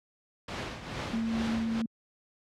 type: noise with tremolo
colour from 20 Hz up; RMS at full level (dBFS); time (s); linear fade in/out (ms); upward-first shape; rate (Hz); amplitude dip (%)
pink; -33; 0.48-1.82; 5; triangle; 2.3; 70
type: tone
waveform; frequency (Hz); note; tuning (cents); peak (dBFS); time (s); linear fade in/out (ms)
sine; 226.3; A3; +49; -28; 1.13-1.86; 5
effects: high-pass 60 Hz 12 dB/octave + low-pass 4000 Hz 12 dB/octave